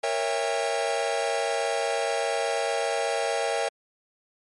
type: chord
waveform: 45% pulse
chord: A# diminished seventh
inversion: none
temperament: equal with one note detuned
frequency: 466.2 / 554.4 / 659.3 / 803.7 Hz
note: A#4 / C#5 / E5 / G5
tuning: 0 / 0 / 0 / +43 cents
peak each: -30 dBFS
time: 0.03-3.69 s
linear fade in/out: 10 ms
effects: MP3 48 kbps